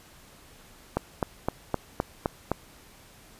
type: click train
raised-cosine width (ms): 1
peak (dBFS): -10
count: 7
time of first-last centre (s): 0.97-2.516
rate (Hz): 3.88
effects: pink hiss -53 dBFS RMS until 3.39 s + resampled to 32000 Hz